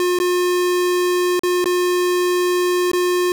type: tone with dropouts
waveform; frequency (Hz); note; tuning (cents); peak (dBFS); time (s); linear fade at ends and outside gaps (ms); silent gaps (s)
square; 357.9; F4; +42; -16; 0-3.32; 1; 0.188-0.2 / 1.394-1.434 / 1.643-1.657 / 2.916-2.933
effects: none